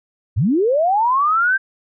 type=linear sweep; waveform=sine; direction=up; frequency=77.78 to 1593 Hz; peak=-13 dBFS; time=0.36-1.58 s; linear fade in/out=20 ms; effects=none